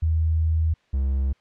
sine / triangle tone pair in turn, 80.2 / 67.44 Hz, E2 / C#2, -47 / -47 cents, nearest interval minor third, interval 300 cents, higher first, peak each -18 dBFS, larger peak neither, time 0.02-0.74 / 0.93-1.33 s, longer first, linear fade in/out 10 ms, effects white hiss -63 dBFS RMS until 1.4 s + low-pass 3000 Hz 12 dB/octave

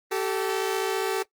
sawtooth tone pair together, 385.1 / 440 Hz, G4 / A4, -31 / 0 cents, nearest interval major second, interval 231 cents, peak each -23 / -24 dBFS, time 0.11-1.23 s, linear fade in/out 10 ms, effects noise-tail reverb RT60 0.1 s tail -19 dB re dry + Opus 32 kbps

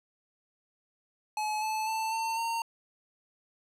square tone with pitch steps, 854 / 869.4 / 885.1 / 901.1 / 917.4 Hz, G#5 / A5 / A5 / A5 / A#5, +48 / -21 / +10 / +41 / -28 cents, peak -30 dBFS, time 1.37-2.62 s, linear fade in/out 2 ms, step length 250 ms, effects low-pass 12000 Hz 12 dB/octave

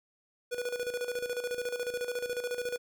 square tone with tremolo, 488.6 Hz, B4, 19 cents flat, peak -31 dBFS, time 0.51-2.78 s, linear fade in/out 20 ms, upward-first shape square, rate 14 Hz, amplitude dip 65%, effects none

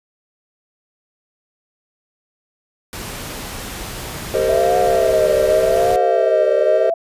pink noise, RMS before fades -29 dBFS, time 2.93-5.96 s, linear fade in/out 0 ms
triangle chord, C minor seventh, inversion second, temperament equal with one note detuned, 392 / 455.5 / 523.3 / 622.3 Hz, G4 / Bb4 / C5 / Eb5, 0 / -40 / 0 / 0 cents, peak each -20 / -18 / -17 / -19 dBFS, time 4.34-6.9 s, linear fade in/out 2 ms
sine tone with vibrato, 650 Hz, E5, 24 cents flat, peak -16 dBFS, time 4.49-6.94 s, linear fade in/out 5 ms, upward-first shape triangle, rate 0.85 Hz, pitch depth 180 cents each way
effects resampled to 32000 Hz

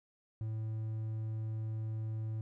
triangle tone, 110 Hz, A2, in tune, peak -33 dBFS, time 0.41-2.41 s, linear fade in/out 0 ms, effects none

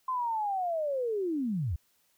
sine linear sweep, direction down, 1046.5 to 65.9 Hz, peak -28 dBFS, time 0.08-1.76 s, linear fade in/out 5 ms, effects white hiss -70 dBFS RMS until 2.17 s

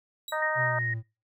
sawtooth tone with exponential decay, 3873 Hz, B7, 35 cents flat, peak -31 dBFS, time 0.28-0.42 s, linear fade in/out 2 ms, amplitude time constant 30 ms
harmonic tone, 310 Hz, D#4, 6 cents flat, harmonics 2 / 3 / 4 / 5 / 6, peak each -31 / -33 / -34 / -35 / -36 dBFS, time 0.32-0.79 s, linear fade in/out 5 ms
sine tone, 1864.7 Hz, A#6, in tune, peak -28 dBFS, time 0.42-0.94 s, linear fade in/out 5 ms
triangle linear sweep, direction down, 130 to 110 Hz, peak -29 dBFS, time 0.55-1.03 s, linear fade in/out 50 ms
effects noise-tail reverb RT60 0.3 s tail -25 dB re dry

